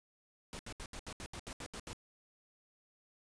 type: noise bursts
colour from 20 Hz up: pink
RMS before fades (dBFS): -45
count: 11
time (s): 0.53-1.931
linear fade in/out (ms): 0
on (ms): 61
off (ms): 73
effects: resampled to 22050 Hz